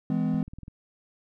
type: chord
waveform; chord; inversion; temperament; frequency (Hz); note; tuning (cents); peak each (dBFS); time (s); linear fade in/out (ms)
triangle; E major; none; equal with one note detuned; 164.81 / 207.7 / 253.4; E3 / G#3 / B3; 0 / 0 / +45; -26; 0.1-0.43; 2
type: clicks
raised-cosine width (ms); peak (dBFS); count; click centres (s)
5; -29; 7; 0.344 / 0.426 / 0.48 / 0.535 / 0.586 / 0.633 / 0.681
effects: none

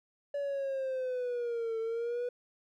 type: linear two-way sweep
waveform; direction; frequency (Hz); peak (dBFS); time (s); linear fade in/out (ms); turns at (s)
triangle; down then up; 573 to 446.8 to 492.7; -29; 0.34-2.29; 5; 1.79
effects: tanh soft clip ceiling -25 dBFS

